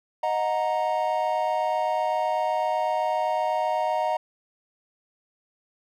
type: chord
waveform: triangle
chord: D# minor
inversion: none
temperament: equal with one note detuned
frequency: 622.3 / 730.2 / 932.3 Hz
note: D#5 / F#5 / A#5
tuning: 0 / -23 / 0 cents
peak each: -25 dBFS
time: 0.23-4.17 s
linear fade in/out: 5 ms
effects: none